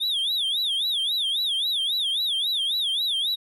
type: tone with vibrato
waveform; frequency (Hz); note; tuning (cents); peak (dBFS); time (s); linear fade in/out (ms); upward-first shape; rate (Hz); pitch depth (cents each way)
triangle; 3520; A7; 0; -21; 0-3.36; 20; sine; 3.7; 200
effects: none